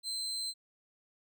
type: tone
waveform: 35% pulse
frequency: 4102 Hz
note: C8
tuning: 35 cents flat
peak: -33 dBFS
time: 0.03-0.54 s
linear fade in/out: 50 ms
effects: none